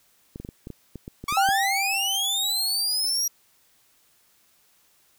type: clicks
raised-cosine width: 3 ms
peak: -23 dBFS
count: 11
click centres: 0.359 / 0.4 / 0.449 / 0.489 / 0.671 / 0.703 / 0.957 / 1.079 / 1.24 / 1.325 / 1.489 s
type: linear sweep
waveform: sawtooth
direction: up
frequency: 1108.7 to 5760 Hz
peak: -20 dBFS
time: 1.28-3.28 s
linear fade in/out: 5 ms
type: tone with exponential decay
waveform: sine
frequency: 784 Hz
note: G5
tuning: in tune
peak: -17 dBFS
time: 1.37-3.12 s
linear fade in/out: 2 ms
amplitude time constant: 380 ms
effects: white hiss -62 dBFS RMS until 5.18 s